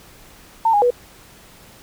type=tone with pitch steps; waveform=sine; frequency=903 / 822 / 488.2 Hz; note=A5 / G#5 / B4; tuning=+45 / -18 / -20 cents; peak=-12 dBFS; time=0.65-0.905 s; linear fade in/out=5 ms; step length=85 ms; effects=pink hiss -46 dBFS RMS until 1.82 s